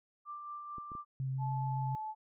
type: tone with tremolo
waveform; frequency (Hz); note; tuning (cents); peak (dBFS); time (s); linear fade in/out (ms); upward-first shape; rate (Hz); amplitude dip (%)
sine; 1181; D6; +9; -40; 0.25-1.05; 50; sine; 4.5; 35
type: clicks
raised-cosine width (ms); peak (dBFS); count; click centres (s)
3; -37; 3; 0.783 / 0.918 / 0.952
type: tone with vibrato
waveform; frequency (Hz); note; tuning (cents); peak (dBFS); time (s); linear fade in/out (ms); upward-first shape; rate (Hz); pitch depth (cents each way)
sine; 132.5; C3; +22; -33; 1.2-1.95; 0; sine; 7.1; 9
type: tone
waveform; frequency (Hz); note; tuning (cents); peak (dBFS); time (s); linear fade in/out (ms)
sine; 866; A5; -28; -37; 1.38-2.15; 50
effects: none